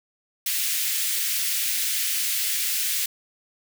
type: high-pass noise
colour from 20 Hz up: white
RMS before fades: -25 dBFS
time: 0.46-3.06 s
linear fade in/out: 5 ms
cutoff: 1900 Hz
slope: 24 dB/octave
effects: none